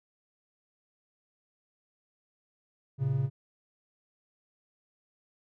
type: tone pair together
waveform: triangle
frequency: 113.5 / 136.05 Hz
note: A#2 / C#3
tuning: -46 / -32 cents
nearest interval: minor third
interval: 314 cents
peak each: -30 / -25 dBFS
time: 2.98-3.3 s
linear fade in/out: 50 ms
effects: none